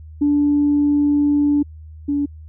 sine tone pair in turn, 290.5 / 286.7 Hz, D4 / D4, -19 / -42 cents, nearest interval unison, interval 23 cents, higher first, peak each -12 / -16 dBFS, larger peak first, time 0.21-1.63 / 2.08-2.26 s, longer first, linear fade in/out 10 ms, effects tanh soft clip ceiling -8 dBFS + added 78 Hz sine -35 dBFS peak until 2.48 s

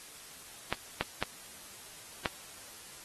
clicks, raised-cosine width 0.3 ms, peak -13 dBFS, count 4, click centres 0.726 / 1.01 / 1.226 / 2.258 s, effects white hiss -50 dBFS RMS until 3.04 s + AAC 32 kbps

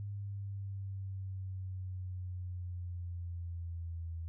sine exponential sweep, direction down, 101.6 to 82.4 Hz, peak -38 dBFS, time 0-4.28 s, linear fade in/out 0 ms, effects none

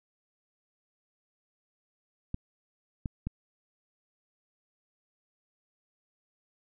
clicks, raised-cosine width 5 ms, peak -20 dBFS, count 3, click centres 2.344 / 3.058 / 3.27 s, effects none

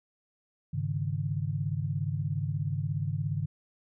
sine chord, Ab suspended fourth, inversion none, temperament equal with one note detuned, 101.16 / 138.59 / 155.56 Hz, Ab2 / Db3 / Eb3, -45 / 0 / 0 cents, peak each -33 / -32 / -33 dBFS, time 0.73-3.46 s, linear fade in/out 10 ms, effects none

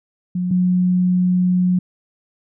sine tone pair in turn, 180 / 181.15 Hz, F#3 / F#3, -47 / -36 cents, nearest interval unison, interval 11 cents, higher second, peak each -18 / -13 dBFS, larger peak second, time 0.35-0.51 / 0.51-1.79 s, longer second, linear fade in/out 5 ms, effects none

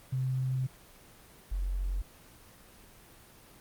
sine tone pair in turn, 130 / 45.68 Hz, C3 / F#1, -11 / -21 cents, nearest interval octave + tritone, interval 1810 cents, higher first, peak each -28 / -29 dBFS, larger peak first, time 0.12-0.67 / 1.51-2.02 s, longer first, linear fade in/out 10 ms, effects pink hiss -55 dBFS RMS until 3.6 s + Opus 24 kbps

